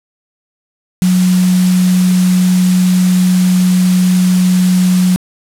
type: tone in noise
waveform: sine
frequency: 182.7 Hz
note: F#3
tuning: 22 cents flat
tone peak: -7 dBFS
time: 1.02-5.16 s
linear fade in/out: 0 ms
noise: white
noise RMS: -23 dBFS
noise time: 1.02-5.16 s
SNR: +13 dB
effects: low-pass 11000 Hz 12 dB/octave